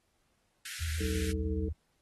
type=high-pass noise; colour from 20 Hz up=pink; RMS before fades=-42 dBFS; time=0.65-1.32 s; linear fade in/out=5 ms; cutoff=1400 Hz; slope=96 dB/octave
type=tone with vibrato; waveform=sine; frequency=80.1 Hz; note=E2; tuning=49 cents flat; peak=-32 dBFS; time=0.8-1.73 s; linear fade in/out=10 ms; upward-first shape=square; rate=6.4 Hz; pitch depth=36 cents each way
type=harmonic tone; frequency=63.1 Hz; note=B1; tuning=38 cents sharp; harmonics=1 / 3 / 5 / 7; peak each=-38 / -38 / -38 / -38 dBFS; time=1-1.69 s; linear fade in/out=5 ms
effects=pink hiss -75 dBFS RMS until 2.01 s + AAC 32 kbps